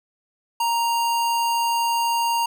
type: tone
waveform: square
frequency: 933 Hz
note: A#5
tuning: 1 cent sharp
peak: -20 dBFS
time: 0.6-2.46 s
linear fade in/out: 5 ms
effects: none